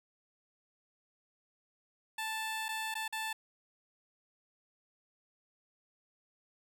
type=tone with dropouts; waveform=15% pulse; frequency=880 Hz; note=A5; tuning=in tune; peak=-29 dBFS; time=2.18-3.33 s; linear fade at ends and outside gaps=5 ms; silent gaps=2.684-2.688 / 2.942-2.952 / 3.08-3.125 s; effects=none